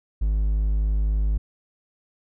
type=tone; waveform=triangle; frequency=51.91 Hz; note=G#1; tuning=in tune; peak=-17 dBFS; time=0.21-1.38 s; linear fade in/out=10 ms; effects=none